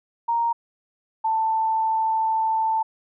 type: tone pair in turn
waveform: sine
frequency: 932.3 / 886.6 Hz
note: A#5 / A5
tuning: 0 / +13 cents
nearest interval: minor second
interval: 87 cents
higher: first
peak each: -19 dBFS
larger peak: neither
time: 0.28-0.53 / 1.24-2.83 s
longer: second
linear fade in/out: 10 ms
effects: none